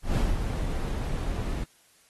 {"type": "noise with ADSR envelope", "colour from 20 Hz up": "brown", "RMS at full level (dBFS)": -23, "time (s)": [0.02, 1.64], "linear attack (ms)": 140, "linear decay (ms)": 190, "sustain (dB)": -6, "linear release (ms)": 4, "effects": ["white hiss -61 dBFS RMS until 2.09 s", "AAC 32 kbps"]}